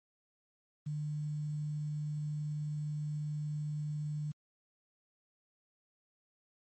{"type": "tone with quantisation", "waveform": "sine", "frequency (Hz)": 150, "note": "D3", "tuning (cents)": 37, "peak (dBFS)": -34, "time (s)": [0.86, 4.32], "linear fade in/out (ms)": 10, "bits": 10, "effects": ["MP3 32 kbps"]}